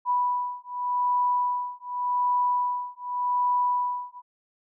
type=beating tone pair; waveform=sine; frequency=985 / 985.86 Hz; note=B5 / B5; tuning=-5 / -3 cents; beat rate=0.86 Hz; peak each=-26 dBFS; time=0.05-4.22 s; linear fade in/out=50 ms; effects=none